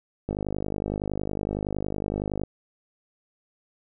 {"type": "click train", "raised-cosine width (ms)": 2, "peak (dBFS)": -15, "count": 110, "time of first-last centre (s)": [0.29, 2.436], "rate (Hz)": 50.8, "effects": []}